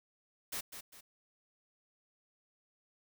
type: noise with echo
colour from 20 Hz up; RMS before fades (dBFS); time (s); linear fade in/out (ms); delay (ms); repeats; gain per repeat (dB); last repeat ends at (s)
white; -39; 0.52-0.61; 10; 200; 2; -8; 1.01
effects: none